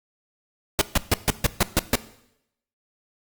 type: noise bursts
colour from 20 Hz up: pink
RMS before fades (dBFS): -18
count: 8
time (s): 0.79-1.954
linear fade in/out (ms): 0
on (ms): 23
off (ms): 140
effects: noise-tail reverb RT60 0.8 s tail -17 dB re dry + Opus 48 kbps